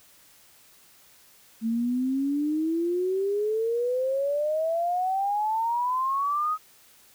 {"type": "exponential sweep", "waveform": "sine", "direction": "up", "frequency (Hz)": [221.4, 1272], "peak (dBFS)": -23, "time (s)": [1.61, 6.58], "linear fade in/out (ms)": 50, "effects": ["white hiss -56 dBFS RMS until 7.14 s"]}